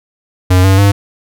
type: tone with pitch steps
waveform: square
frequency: 91.9 / 96.02 / 100.33 Hz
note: F#2 / G2 / G2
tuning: -11 / -35 / +41 cents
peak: -6 dBFS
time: 0.5-0.92 s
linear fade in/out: 10 ms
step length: 140 ms
effects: none